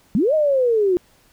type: linear two-way sweep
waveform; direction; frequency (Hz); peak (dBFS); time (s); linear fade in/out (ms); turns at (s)
sine; up then down; 174.61 to 635 to 346.4; -14; 0.15-0.97; 0; 0.34
effects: pink hiss -56 dBFS RMS until 1.32 s